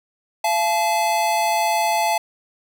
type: tone pair together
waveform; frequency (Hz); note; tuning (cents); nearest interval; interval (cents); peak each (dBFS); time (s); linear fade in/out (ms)
square; 684 / 862.4; F5 / A5; -36 / -35; major third; 401; -22 / -20; 0.44-2.18; 5
effects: none